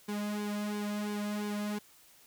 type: tone with flanger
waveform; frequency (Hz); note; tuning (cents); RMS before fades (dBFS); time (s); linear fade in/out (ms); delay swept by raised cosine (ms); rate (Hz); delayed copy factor
sawtooth; 207.7; G#3; 0; -35; 0.08-1.79; 10; 1.5 to 2.7; 2.9; -0.8
effects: white hiss -60 dBFS RMS until 2.26 s